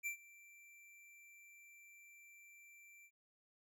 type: tone with ADSR envelope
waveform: square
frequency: 2349 Hz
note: D7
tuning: in tune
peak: -38 dBFS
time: 0.03-3.11 s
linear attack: 34 ms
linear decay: 100 ms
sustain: -22 dB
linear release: 63 ms
effects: none